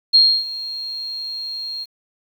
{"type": "tone with ADSR envelope", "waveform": "sine", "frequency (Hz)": 4237, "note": "C8", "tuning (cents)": 21, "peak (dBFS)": -7, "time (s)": [0.13, 1.86], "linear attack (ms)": 19, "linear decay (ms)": 290, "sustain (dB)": -18, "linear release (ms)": 36, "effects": ["8-bit"]}